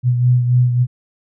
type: beating tone pair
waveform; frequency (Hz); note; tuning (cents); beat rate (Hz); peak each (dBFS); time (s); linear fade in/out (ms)
sine; 123.47 / 127.07; B2 / B2; 0 / +50; 3.6; -11 / -20; 0.03-0.87; 50
effects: none